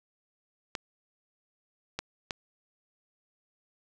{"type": "clicks", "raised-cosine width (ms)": 0.2, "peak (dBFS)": -15, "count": 3, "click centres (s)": [0.752, 1.99, 2.308], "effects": []}